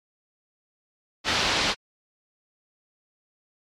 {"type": "low-pass noise", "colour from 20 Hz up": "white", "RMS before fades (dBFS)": -24, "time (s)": [1.24, 1.75], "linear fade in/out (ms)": 50, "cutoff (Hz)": 4700, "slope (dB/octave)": 24, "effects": ["MP3 64 kbps"]}